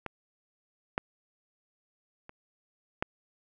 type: clicks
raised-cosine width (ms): 0.5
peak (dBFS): -20 / -13 / -30 / -13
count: 4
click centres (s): 0.063 / 0.979 / 2.294 / 3.025
effects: none